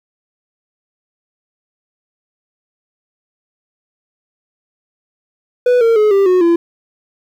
triangle tone with pitch steps, 493.9 / 458.2 / 425 / 394.3 / 365.8 / 339.3 Hz, B4 / A#4 / G#4 / G4 / F#4 / F4, 0 / -30 / +40 / +10 / -20 / -50 cents, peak -6 dBFS, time 5.66-6.56 s, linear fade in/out 5 ms, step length 150 ms, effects 8-bit

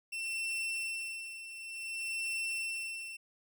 40% pulse tone with tremolo, 2696 Hz, E7, 38 cents sharp, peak -32 dBFS, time 0.12-3.17 s, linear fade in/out 10 ms, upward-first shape sine, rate 0.55 Hz, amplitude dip 70%, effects none

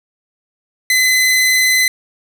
sawtooth tone, 2028 Hz, B6, 45 cents sharp, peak -7 dBFS, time 0.9-1.88 s, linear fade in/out 2 ms, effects none

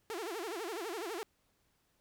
sawtooth tone with vibrato, 392 Hz, G4, in tune, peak -34 dBFS, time 0.1-1.23 s, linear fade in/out 0 ms, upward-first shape sine, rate 12 Hz, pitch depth 290 cents each way, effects pink hiss -75 dBFS RMS until 2 s

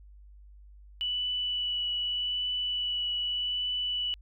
sine tone with vibrato, 2960 Hz, F#7, in tune, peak -28 dBFS, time 1.01-4.14 s, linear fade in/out 0 ms, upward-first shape triangle, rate 0.83 Hz, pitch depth 12 cents each way, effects added 50 Hz sine -49 dBFS peak until 4.21 s

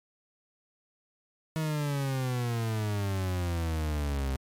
40% pulse exponential sweep, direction down, 160 to 65.7 Hz, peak -27 dBFS, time 1.56-4.36 s, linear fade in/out 0 ms, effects MP3 96 kbps

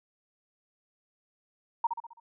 sine tone with echo, 930 Hz, A#5, 4 cents flat, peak -22 dBFS, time 1.84-1.87 s, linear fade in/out 5 ms, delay 66 ms, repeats 5, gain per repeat -6 dB, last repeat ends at 2.2 s, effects none

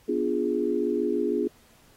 sine chord, B diminished seventh, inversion none, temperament equal, 246.9 / 293.7 / 349.2 / 415.3 Hz, B3 / D4 / F4 / Ab4, 0 / 0 / 0 / 0 cents, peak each -30 / -30 / -28 / -27 dBFS, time 0.08-1.48 s, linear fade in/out 10 ms, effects pink hiss -59 dBFS RMS until 1.96 s + AAC 48 kbps

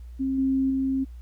sine tone with level steps, 266.7 Hz, C4, 33 cents sharp, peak -23 / -20 / -22 dBFS, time 0.19-1.05 s, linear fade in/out 20 ms, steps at 0.38 / 0.7 s, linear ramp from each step 5 ms, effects added 60 Hz sine -38 dBFS peak until 1.21 s + pink hiss -65 dBFS RMS until 1.21 s

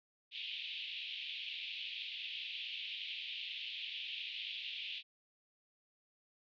white band-pass noise, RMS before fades -44 dBFS, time 0.31-5.03 s, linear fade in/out 50 ms, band 2500 to 3600 Hz, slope 48 dB/octave, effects none

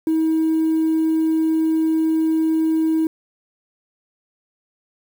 triangle tone, 319.5 Hz, D#4, 46 cents sharp, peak -12 dBFS, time 0.07-3.07 s, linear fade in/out 2 ms, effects tanh soft clip ceiling -12 dBFS + 7-bit

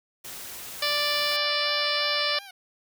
white noise, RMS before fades -39 dBFS, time 0.24-1.37 s, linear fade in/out 10 ms
harmonic tone, 587.3 Hz, D5, in tune, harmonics 1 / 2 / 3 / 4 / 5 / 6 / 7 / 8 / 9, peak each -32 / -32 / -32 / -32 / -32 / -32 / -32 / -32 / -32 dBFS, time 0.82-2.39 s, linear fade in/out 5 ms
10% pulse tone with vibrato, 710 Hz, F5, 28 cents sharp, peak -34 dBFS, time 1.31-2.51 s, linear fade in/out 5 ms, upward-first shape sine, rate 2.9 Hz, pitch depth 220 cents each way
effects none

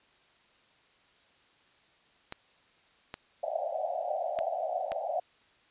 clicks, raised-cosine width 0.3 ms, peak -22 dBFS, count 4, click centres 2.324 / 3.141 / 4.389 / 4.919 s
white band-pass noise, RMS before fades -33 dBFS, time 3.43-5.2 s, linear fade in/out 5 ms, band 570 to 760 Hz, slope 96 dB/octave
effects white hiss -64 dBFS RMS until 5.7 s + resampled to 8000 Hz

